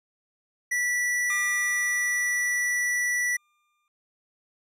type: tone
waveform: square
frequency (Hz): 1958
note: B6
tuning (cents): -15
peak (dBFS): -24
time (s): 0.71-3.37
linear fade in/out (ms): 10
type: tone with exponential decay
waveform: 25% pulse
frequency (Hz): 1200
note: D6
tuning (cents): +37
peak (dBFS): -29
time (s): 1.3-3.88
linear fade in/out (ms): 1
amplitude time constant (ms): 560
effects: low-pass 12000 Hz 12 dB/octave